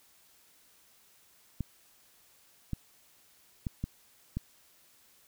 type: clicks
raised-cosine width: 5 ms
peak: -20 dBFS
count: 5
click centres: 1.607 / 2.733 / 3.668 / 3.84 / 4.37 s
effects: white hiss -63 dBFS RMS until 5.27 s